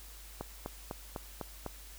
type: click train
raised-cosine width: 1 ms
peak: -23 dBFS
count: 6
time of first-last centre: 0.41-1.663 s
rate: 3.99 Hz
effects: added 50 Hz sine -50 dBFS peak until 1.98 s + white hiss -53 dBFS RMS until 1.98 s